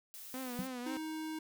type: noise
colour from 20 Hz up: blue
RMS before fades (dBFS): -49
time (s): 0.14-0.67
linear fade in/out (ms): 0
type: tone with vibrato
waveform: sawtooth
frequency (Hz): 252.5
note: B3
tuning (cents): +39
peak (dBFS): -36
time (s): 0.34-0.97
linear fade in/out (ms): 0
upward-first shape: triangle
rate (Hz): 3.8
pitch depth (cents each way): 83
type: tone with exponential decay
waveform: sine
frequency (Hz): 191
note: G3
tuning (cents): -45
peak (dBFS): -31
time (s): 0.59-0.71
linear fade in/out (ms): 0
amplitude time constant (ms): 26
type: tone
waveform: square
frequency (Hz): 314.5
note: D#4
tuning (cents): +19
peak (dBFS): -39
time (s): 0.86-1.39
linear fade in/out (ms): 5
effects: none